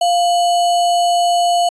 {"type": "tone with sample-and-hold", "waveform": "sine", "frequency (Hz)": 698.5, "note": "F5", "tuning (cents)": 0, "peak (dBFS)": -11, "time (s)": [0.01, 1.69], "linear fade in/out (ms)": 5, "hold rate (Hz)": 3675, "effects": ["resampled to 22050 Hz"]}